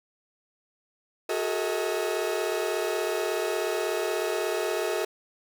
40% pulse tone cluster, 366.5 / 415.3 / 451.8 / 638 Hz, F#4 / G#4 / A4 / D#5, -16 / 0 / +46 / +43 cents, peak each -31 dBFS, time 1.29-5.05 s, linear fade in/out 5 ms, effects none

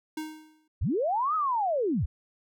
square tone with exponential decay, 311.1 Hz, D#4, in tune, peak -31 dBFS, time 0.17-0.68 s, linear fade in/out 5 ms, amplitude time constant 110 ms
sine linear two-way sweep, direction up then down, 45.92 to 1296 to 45.92 Hz, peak -24 dBFS, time 0.81-2.06 s, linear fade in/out 10 ms, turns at 1.35 s
effects none

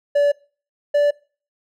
triangle tone pair in turn, 576 / 581.7 Hz, D5 / D5, -34 / -17 cents, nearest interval unison, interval 17 cents, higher second, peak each -11 dBFS, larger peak neither, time 0.15-0.32 / 0.94-1.11 s, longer neither, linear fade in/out 10 ms, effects noise-tail reverb RT60 0.4 s tail -23 dB re dry

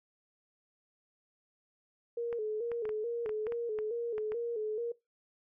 sine tone with vibrato, 449.4 Hz, A4, 37 cents sharp, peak -32 dBFS, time 2.17-4.92 s, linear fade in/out 5 ms, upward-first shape square, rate 2.3 Hz, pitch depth 80 cents each way
clicks, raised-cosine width 0.5 ms, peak -30 dBFS, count 11, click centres 2.328 / 2.717 / 2.854 / 2.892 / 3.261 / 3.293 / 3.468 / 3.522 / 3.788 / 4.181 / 4.32 s
effects noise-tail reverb RT60 0.2 s tail -21 dB re dry

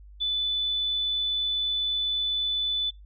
sine tone, 3492 Hz, A7, 14 cents flat, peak -24 dBFS, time 0.2-2.91 s, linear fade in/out 20 ms, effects noise-tail reverb RT60 0.2 s tail -25 dB re dry + added 50 Hz sine -45 dBFS peak until 3.05 s

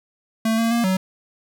square tone with pitch steps, 223.3 / 228.4 / 234.7 / 187.8 Hz, A3 / A#3 / A#3 / F#3, +26 / -35 / +12 / +26 cents, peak -18 dBFS, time 0.45-0.97 s, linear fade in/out 5 ms, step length 130 ms, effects none

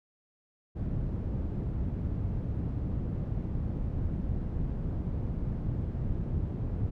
white low-pass noise, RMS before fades -32 dBFS, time 0.75-6.91 s, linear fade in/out 20 ms, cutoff 130 Hz, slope 12 dB/octave, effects none

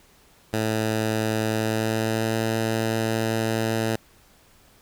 10% pulse tone with pitch glide, 110 to 112.18 Hz, A2 to A2, 0 to +34 cents, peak -14 dBFS, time 0.53-3.96 s, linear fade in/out 5 ms, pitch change +34 cents, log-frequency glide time 1.5-2.35 s, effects pink hiss -56 dBFS RMS until 4.81 s

